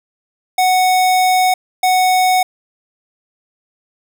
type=tone bursts at uneven times; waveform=square; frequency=740 Hz; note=F#5; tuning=in tune; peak=-11 dBFS; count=2; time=0.58-1.54 / 1.83-2.43 s; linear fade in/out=5 ms; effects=none